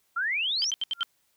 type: exponential sweep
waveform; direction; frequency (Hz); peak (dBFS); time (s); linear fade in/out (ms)
sine; up; 1324 to 6190; -25; 0.16-0.71; 10
type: tone bursts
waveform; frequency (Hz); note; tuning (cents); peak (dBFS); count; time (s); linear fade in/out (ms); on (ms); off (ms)
sine; 3127; G7; -5; -25; 5; 0.62-1.031; 0; 23; 74
type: tone with exponential growth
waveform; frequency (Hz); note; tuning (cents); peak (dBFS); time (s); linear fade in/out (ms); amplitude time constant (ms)
sine; 1390; F6; -9; -25; 0.94-1.03; 1; 18
effects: white hiss -70 dBFS RMS until 1.36 s